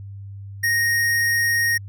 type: tone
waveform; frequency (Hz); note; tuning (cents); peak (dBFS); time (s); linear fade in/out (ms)
square; 1864.7; A#6; 0; -18; 0.63-1.78; 10
effects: added 99 Hz sine -33 dBFS peak until 1.88 s